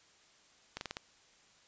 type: slowing click train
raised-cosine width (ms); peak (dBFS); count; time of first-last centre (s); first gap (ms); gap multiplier
0.2; -21; 5; 0.77-0.969; 41; 1.13
effects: white hiss -64 dBFS RMS until 1.67 s + resampled to 16000 Hz